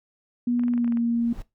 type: tone with pitch glide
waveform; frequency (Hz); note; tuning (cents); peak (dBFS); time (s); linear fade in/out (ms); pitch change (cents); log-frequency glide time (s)
sine; 241.9 to 234.3; B3 to A#3; -36 to +9; -20; 0.47-1.33; 5; -55; 0.71-0.94
type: clicks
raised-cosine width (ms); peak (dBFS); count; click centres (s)
0.5; -28; 9; 0.595 / 0.636 / 0.682 / 0.737 / 0.778 / 0.845 / 0.878 / 0.923 / 0.972
type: noise with exponential growth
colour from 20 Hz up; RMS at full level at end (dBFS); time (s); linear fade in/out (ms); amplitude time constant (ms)
brown; -35; 0.98-1.42; 0; 95
effects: noise-tail reverb RT60 0.2 s tail -18 dB re dry